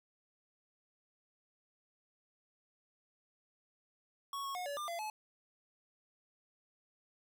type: tone with pitch steps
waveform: square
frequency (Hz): 1111 / 1099 / 724 / 571 / 1197 / 682 / 858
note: C#6 / C#6 / F#5 / D5 / D6 / F5 / A5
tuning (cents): +4 / -15 / -38 / -49 / +33 / -41 / -44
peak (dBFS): -39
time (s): 4.33-5.1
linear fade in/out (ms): 2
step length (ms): 110
effects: none